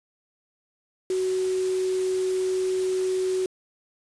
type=tone in noise; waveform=sine; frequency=373.2 Hz; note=F#4; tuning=15 cents sharp; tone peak=-22 dBFS; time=1.1-3.46 s; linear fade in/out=2 ms; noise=white; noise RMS=-39 dBFS; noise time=1.1-3.46 s; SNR=+14 dB; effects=resampled to 22050 Hz